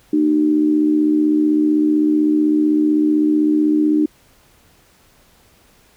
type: tone with amplitude modulation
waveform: sine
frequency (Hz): 303.2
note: D#4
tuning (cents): -45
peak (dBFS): -9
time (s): 0.13-4.06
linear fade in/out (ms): 5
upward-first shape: sine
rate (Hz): 75.8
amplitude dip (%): 65
effects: pink hiss -53 dBFS RMS until 5.96 s